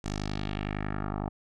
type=tone with low-pass filter sweep; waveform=10% pulse; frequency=50.9 Hz; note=G#1; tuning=34 cents flat; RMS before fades=-33 dBFS; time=0.04-1.29 s; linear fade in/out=5 ms; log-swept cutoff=7300 to 890 Hz; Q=2.1; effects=none